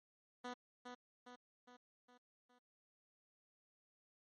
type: tone with echo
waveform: 10% pulse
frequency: 246.9 Hz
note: B3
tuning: in tune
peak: -36 dBFS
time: 0.44-0.54 s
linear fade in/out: 10 ms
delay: 410 ms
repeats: 5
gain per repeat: -5 dB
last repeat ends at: 2.59 s
effects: low-pass 5000 Hz 12 dB/octave + MP3 48 kbps